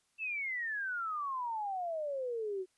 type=exponential sweep; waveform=sine; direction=down; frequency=2689 to 363.2 Hz; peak=-34 dBFS; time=0.18-2.66 s; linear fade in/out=50 ms; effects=white hiss -75 dBFS RMS until 2.77 s + resampled to 24000 Hz